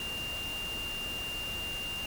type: tone in noise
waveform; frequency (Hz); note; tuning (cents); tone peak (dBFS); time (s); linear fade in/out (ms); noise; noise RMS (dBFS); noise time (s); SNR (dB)
sine; 2794; F7; 0; -35; 0-2.06; 2; pink; -42; 0-2.06; +4
effects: none